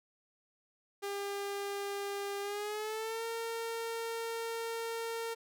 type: tone with pitch glide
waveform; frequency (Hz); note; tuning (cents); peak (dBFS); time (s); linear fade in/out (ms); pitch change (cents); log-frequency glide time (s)
sawtooth; 401.1 to 458.1; G4 to A#4; +40 to -30; -32; 1.02-5.35; 20; +230; 2.41-3.24
effects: none